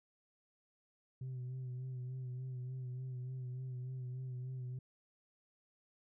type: tone with vibrato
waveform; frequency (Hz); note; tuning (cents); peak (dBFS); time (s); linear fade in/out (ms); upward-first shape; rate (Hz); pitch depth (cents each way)
sine; 127.5; C3; -44; -38; 1.21-4.79; 5; sine; 3.4; 38
effects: tanh soft clip ceiling -39 dBFS